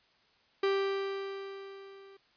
45% pulse tone with level ramp, 392 Hz, G4, in tune, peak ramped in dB -25 to -52 dBFS, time 0.63-2.17 s, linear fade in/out 5 ms, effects white hiss -67 dBFS RMS until 2.36 s + resampled to 11025 Hz

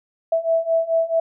sine beating tone pair, 655 / 659.6 Hz, E5 / E5, -11 / +1 cents, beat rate 4.6 Hz, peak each -21 / -19 dBFS, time 0.32-1.2 s, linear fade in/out 5 ms, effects none

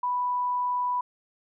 sine tone, 987.8 Hz, B5, in tune, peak -24 dBFS, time 0.03-1.01 s, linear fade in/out 5 ms, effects none

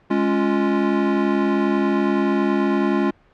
square chord, Db major, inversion second, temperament equal, 207.7 / 277.2 / 349.2 Hz, Ab3 / Db4 / F4, 0 / 0 / 0 cents, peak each -22 dBFS, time 0.1-3.11 s, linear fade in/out 10 ms, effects pink hiss -55 dBFS RMS until 3.33 s + low-pass 2000 Hz 12 dB/octave

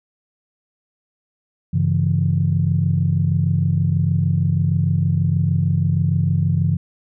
sine tone cluster, 97.6 / 139.1 / 165.5 Hz, G2 / C#3 / E3, -7 / +6 / +7 cents, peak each -19 dBFS, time 1.73-6.77 s, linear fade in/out 10 ms, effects tanh soft clip ceiling -5 dBFS

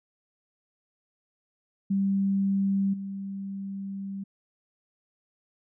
sine tone with level steps, 196 Hz, G3, in tune, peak -22 / -32 dBFS, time 1.9-4.24 s, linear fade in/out 10 ms, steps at 2.93 s, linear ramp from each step 10 ms, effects none

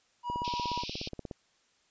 triangle tone, 967 Hz, B5, 37 cents flat, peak -30 dBFS, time 0.23-0.85 s, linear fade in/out 50 ms
click train, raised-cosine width 2 ms, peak -25 dBFS, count 18, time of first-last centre 0.3-1.312 s, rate 16.8 Hz
white band-pass noise, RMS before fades -41 dBFS, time 0.44-1.09 s, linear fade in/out 10 ms, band 2400 to 5500 Hz, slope 96 dB/octave
effects white hiss -69 dBFS RMS until 1.9 s + resampled to 16000 Hz

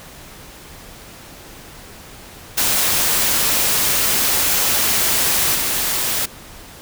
white noise with level steps, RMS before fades -17 / -20 dBFS, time 2.57-6.26 s, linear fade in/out 10 ms, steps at 5.54 s, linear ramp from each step 20 ms, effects pink hiss -39 dBFS RMS until 6.81 s

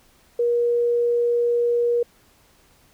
sine tone, 476.4 Hz, A#4, 38 cents sharp, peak -17 dBFS, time 0.39-2.03 s, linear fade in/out 5 ms, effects pink hiss -57 dBFS RMS until 2.93 s

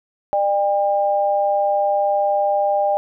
sine tone pair together, 600 / 801.6 Hz, D5 / G5, +37 / +38 cents, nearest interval perfect fourth, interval 501 cents, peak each -18 dBFS, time 0.33-2.97 s, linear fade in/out 0 ms, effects none

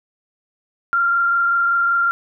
sine tone with frequency modulation, 1385 Hz, F6, 15 cents flat, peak -14 dBFS, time 0.93-2.11 s, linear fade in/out 0 ms, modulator 25.3 Hz, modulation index 0.67, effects none

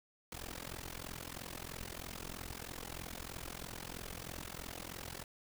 pink noise with amplitude modulation, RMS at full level -42 dBFS, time 0.32-5.24 s, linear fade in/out 2 ms, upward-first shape sine, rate 43.1 Hz, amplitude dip 95%, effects none

